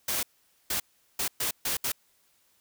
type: noise bursts at uneven times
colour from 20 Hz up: white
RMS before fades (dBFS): -29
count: 6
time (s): 0.08-0.23 / 0.7-0.8 / 1.19-1.28 / 1.4-1.51 / 1.65-1.77 / 1.84-1.92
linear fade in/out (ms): 5
effects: white hiss -67 dBFS RMS until 2.6 s